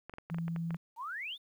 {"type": "clicks", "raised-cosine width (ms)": 0.5, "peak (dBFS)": -29, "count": 10, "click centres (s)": [0.096, 0.138, 0.184, 0.3, 0.345, 0.385, 0.481, 0.562, 0.707, 0.745]}
{"type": "tone", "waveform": "sine", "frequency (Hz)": 166.9, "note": "E3", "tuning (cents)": 22, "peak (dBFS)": -33, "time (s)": [0.3, 0.77], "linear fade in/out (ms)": 20}
{"type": "exponential sweep", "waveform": "sine", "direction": "up", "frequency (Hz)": [859, 3712], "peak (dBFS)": -37, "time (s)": [0.96, 1.38], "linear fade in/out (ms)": 50}
{"effects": ["11-bit"]}